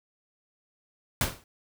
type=noise with exponential decay; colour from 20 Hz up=pink; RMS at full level=-22 dBFS; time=1.21-1.44 s; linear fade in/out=1 ms; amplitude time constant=48 ms; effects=none